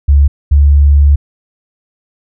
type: tone pair in turn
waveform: sine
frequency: 70.9 / 71.68 Hz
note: C#2 / D2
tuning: +40 / -41 cents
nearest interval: unison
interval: 19 cents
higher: second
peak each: -3 dBFS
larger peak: neither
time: 0.08-0.28 / 0.51-1.16 s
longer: second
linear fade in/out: 10 ms
effects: none